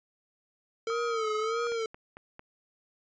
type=tone with vibrato; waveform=square; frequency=450 Hz; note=A4; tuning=39 cents sharp; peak=-30 dBFS; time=0.87-1.86 s; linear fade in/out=2 ms; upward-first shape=sine; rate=1.6 Hz; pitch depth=83 cents each way
type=tone; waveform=sine; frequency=1265 Hz; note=D#6; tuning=28 cents sharp; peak=-33 dBFS; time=0.9-1.67 s; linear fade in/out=0 ms
type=click train; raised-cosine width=0.5 ms; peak=-30 dBFS; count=4; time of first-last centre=1.72-2.394 s; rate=4.45 Hz
effects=resampled to 16000 Hz